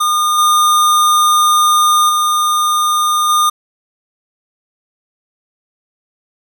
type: tone with level steps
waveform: square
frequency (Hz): 1216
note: D#6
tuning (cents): -40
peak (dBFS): -12 / -9 / -12 / -10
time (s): 0-3.5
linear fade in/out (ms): 10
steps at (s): 0.38 / 2.09 / 3.29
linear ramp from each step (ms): 5
effects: none